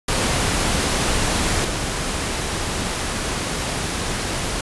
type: noise with level steps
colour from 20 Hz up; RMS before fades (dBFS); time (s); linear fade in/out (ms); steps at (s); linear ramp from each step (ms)
pink; -20 / -24; 0.08-4.61; 5; 1.64; 10
effects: resampled to 24000 Hz